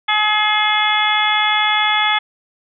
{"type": "harmonic tone", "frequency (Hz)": 424.2, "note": "G#4", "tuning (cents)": 37, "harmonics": [2, 3, 4, 5, 6, 7, 8], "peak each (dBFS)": [-19, -21, -23, -19, -27, -30, -19], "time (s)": [0.08, 2.19], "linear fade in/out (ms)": 10, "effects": []}